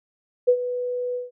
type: tone with ADSR envelope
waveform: sine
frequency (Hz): 493.9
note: B4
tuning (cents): 0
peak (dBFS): -11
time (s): 0.47-1.31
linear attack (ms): 18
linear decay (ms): 73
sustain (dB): -13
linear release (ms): 160
effects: none